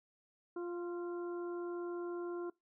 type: harmonic tone with a mistuned harmonic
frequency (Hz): 349.2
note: F4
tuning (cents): 0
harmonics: 1 / 2 / 3 / 4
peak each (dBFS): -38 / -53 / -52 / -53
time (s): 0.56-2.5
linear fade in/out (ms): 5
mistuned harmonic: 4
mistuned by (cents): -20
effects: noise-tail reverb RT60 0.2 s tail -23 dB re dry